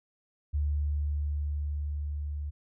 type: tone with level ramp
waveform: sine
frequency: 73.42 Hz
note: D2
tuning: in tune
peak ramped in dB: -25 to -32 dBFS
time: 0.53-2.51 s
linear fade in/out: 20 ms
effects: none